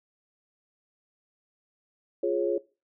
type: chord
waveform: sine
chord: Db major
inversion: first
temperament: equal with one note detuned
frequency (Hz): 349.2 / 415.3 / 547.4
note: F4 / Ab4 / Db5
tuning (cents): 0 / 0 / -22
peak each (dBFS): -28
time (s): 2.23-2.58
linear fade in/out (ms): 5
effects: noise-tail reverb RT60 0.3 s tail -20 dB re dry